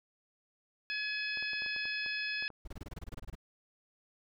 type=harmonic tone; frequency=848 Hz; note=G#5; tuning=36 cents sharp; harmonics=2 / 3 / 4 / 5 / 6; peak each=-38 / -37 / -45 / -47 / -43 dBFS; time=0.9-2.48 s; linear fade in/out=0 ms
type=clicks; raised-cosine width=1 ms; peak=-37 dBFS; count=10; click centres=1.373 / 1.426 / 1.533 / 1.621 / 1.662 / 1.763 / 1.855 / 2.062 / 2.425 / 2.503 s
type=noise bursts; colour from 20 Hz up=brown; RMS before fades=-42 dBFS; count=14; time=2.65-3.353 s; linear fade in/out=5 ms; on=27 ms; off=25 ms
effects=none